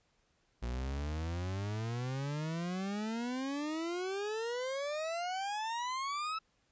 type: exponential sweep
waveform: 40% pulse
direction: up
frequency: 58.27 to 1318.5 Hz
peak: -34 dBFS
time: 0.62-6.39 s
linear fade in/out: 10 ms
effects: pink hiss -74 dBFS RMS until 6.71 s + resampled to 16000 Hz